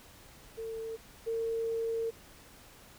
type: tone pair in turn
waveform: sine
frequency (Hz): 449.4 / 455.1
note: A4 / A#4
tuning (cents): +37 / -42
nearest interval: unison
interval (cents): 21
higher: second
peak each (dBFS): -36 / -30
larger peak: second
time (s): 0.57-0.97 / 1.26-2.11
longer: second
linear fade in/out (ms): 20
effects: pink hiss -55 dBFS RMS until 2.98 s